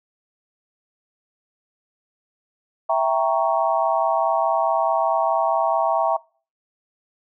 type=chord; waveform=sine; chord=E diminished seventh; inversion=none; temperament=equal; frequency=659.3 / 784 / 932.3 / 1108.7 Hz; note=E5 / G5 / Bb5 / Db6; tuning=0 / 0 / 0 / 0 cents; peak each=-20 / -23 / -23 / -25 dBFS; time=2.89-6.17 s; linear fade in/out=10 ms; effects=noise-tail reverb RT60 0.4 s tail -24 dB re dry